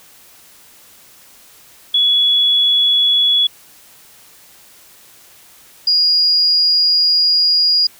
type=tone pair in turn; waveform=sine; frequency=3386 / 4866 Hz; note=G#7 / D#8; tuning=+33 / -39 cents; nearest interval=tritone; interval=628 cents; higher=second; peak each=-10 dBFS; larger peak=neither; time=1.94-3.47 / 5.87-7.87 s; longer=second; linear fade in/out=5 ms; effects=white hiss -45 dBFS RMS until 7.99 s